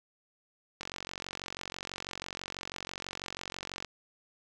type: click train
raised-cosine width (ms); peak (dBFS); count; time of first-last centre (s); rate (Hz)
0.2; -20; 141; 0.81-3.847; 46.1
effects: none